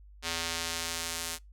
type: tone with band-pass filter sweep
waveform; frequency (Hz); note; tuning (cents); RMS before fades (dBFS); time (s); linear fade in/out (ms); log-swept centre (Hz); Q
square; 83.3; E2; +19; -35; 0.22-1.39; 50; 4500 to 8500; 0.78
effects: noise-tail reverb RT60 0.2 s tail -26 dB re dry + added 50 Hz sine -50 dBFS peak until 1.52 s